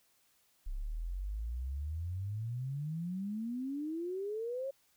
sine exponential sweep, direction up, 32.29 to 554.4 Hz, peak -35 dBFS, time 0.66-4.71 s, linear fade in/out 10 ms, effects white hiss -71 dBFS RMS until 4.96 s

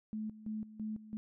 sine tone with tremolo, 216 Hz, A3, 32 cents flat, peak -36 dBFS, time 0.13-1.17 s, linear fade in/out 0 ms, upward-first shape square, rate 3 Hz, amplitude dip 80%, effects none

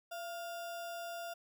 sine tone with sample-and-hold, 682 Hz, F5, 41 cents flat, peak -40 dBFS, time 0.11-1.34 s, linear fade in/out 10 ms, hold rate 2100 Hz, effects none

